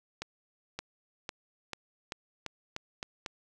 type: accelerating click train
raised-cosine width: 0.2 ms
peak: -19 dBFS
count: 9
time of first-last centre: 0.22-3.262 s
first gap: 570 ms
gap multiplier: 0.88
effects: none